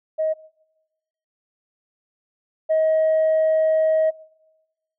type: tone pair in turn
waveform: sine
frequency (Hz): 630 / 633.3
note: D#5 / D#5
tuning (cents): +21 / +30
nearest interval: unison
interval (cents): 9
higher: second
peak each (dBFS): -18 / -14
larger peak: second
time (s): 0.18-0.34 / 2.69-4.11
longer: second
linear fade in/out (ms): 20
effects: noise-tail reverb RT60 1.0 s tail -23 dB re dry + tanh soft clip ceiling -13 dBFS